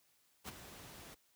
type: noise with ADSR envelope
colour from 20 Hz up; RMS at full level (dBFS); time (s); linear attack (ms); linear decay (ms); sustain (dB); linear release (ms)
pink; -43; 0.44-1.15; 42; 23; -10; 15
effects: white hiss -73 dBFS RMS until 1.35 s + high-pass 60 Hz 12 dB/octave